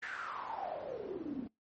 pink noise with band-pass filter sweep, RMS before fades -41 dBFS, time 0.02-1.48 s, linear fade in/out 10 ms, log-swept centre 1800 to 230 Hz, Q 8, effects noise-tail reverb RT60 0.2 s tail -25 dB re dry + MP3 32 kbps

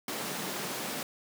pink high-pass noise, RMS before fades -36 dBFS, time 0.08-1.03 s, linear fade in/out 2 ms, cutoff 170 Hz, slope 24 dB/octave, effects none

